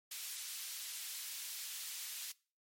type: high-pass noise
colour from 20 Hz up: pink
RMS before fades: -45 dBFS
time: 0.11-2.32 s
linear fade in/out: 5 ms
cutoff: 3300 Hz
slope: 12 dB/octave
effects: noise-tail reverb RT60 0.4 s tail -23 dB re dry + MP3 64 kbps